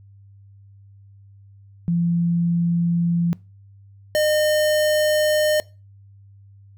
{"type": "tone pair in turn", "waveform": ["sine", "square"], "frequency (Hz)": [170.9, 609], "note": ["F3", "D#5"], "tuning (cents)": [-37, -37], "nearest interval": "octave + minor seventh", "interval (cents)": 2200, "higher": "second", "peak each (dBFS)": -17, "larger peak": "neither", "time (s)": [[1.88, 3.33], [4.15, 5.6]], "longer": "neither", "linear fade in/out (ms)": 0, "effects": ["noise-tail reverb RT60 0.3 s tail -23 dB re dry", "added 99 Hz sine -45 dBFS peak until 6.77 s"]}